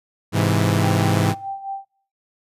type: chord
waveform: sawtooth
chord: Ab augmented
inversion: none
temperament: equal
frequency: 103.83 / 130.81 / 164.81 Hz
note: Ab2 / C3 / E3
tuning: 0 / 0 / 0 cents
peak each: -15 / -19 / -17 dBFS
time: 0.32-1.35 s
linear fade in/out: 50 ms
type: tone with tremolo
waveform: sine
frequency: 784 Hz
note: G5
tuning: in tune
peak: -24 dBFS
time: 0.81-1.85 s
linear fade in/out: 50 ms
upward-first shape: sine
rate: 4.7 Hz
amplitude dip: 70%
effects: noise-tail reverb RT60 0.6 s tail -26 dB re dry + resampled to 32000 Hz